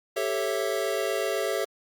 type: chord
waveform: square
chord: A dominant seventh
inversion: third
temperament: equal with one note detuned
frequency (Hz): 392 / 440 / 548.6 / 659.3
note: G4 / A4 / C#5 / E5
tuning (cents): 0 / 0 / -18 / 0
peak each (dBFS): -32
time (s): 0.16-1.65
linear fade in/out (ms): 10
effects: Opus 48 kbps